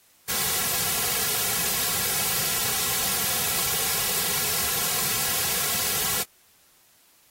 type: noise with comb filter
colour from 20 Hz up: white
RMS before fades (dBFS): -25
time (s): 0.28-6.24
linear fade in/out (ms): 20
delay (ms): 3.3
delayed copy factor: -0.95
effects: white hiss -59 dBFS RMS until 7.3 s + AAC 48 kbps